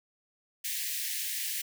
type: high-pass noise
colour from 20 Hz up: white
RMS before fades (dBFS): -34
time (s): 0.64-1.62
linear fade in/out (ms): 10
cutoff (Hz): 1700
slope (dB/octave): 96
effects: none